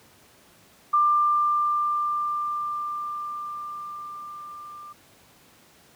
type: tone with level ramp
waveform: sine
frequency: 1190 Hz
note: D6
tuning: 22 cents sharp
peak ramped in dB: -16 to -39 dBFS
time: 0.93-4.93 s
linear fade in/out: 10 ms
effects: pink hiss -55 dBFS RMS until 5.95 s + high-pass 100 Hz 12 dB/octave